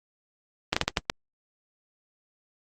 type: slowing click train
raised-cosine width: 0.2 ms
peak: -4 dBFS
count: 6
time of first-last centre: 0.73-1.099 s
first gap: 35 ms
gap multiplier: 1.38
effects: Opus 24 kbps